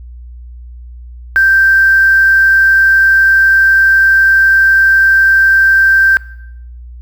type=tone with quantisation; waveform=sine; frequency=1568 Hz; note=G6; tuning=in tune; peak=-5 dBFS; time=1.36-6.17 s; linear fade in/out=0 ms; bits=5; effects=noise-tail reverb RT60 0.8 s tail -21 dB re dry + added 60 Hz sine -28 dBFS peak until 7.01 s